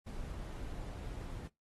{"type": "noise", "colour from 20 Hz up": "brown", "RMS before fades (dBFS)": -43, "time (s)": [0.06, 1.48], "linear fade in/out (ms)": 10, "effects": ["noise-tail reverb RT60 0.2 s tail -22 dB re dry", "AAC 32 kbps"]}